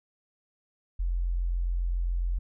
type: tone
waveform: sine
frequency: 43.65 Hz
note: F1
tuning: in tune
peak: -25 dBFS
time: 0.99-2.39 s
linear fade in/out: 10 ms
effects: none